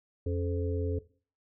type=harmonic tone with a mistuned harmonic; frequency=86.1 Hz; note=F2; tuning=24 cents flat; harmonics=1 / 3 / 5 / 6; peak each=-30 / -38 / -35 / -42 dBFS; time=0.26-0.99 s; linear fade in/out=5 ms; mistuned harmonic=3; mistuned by=+110 cents; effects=noise-tail reverb RT60 0.4 s tail -17 dB re dry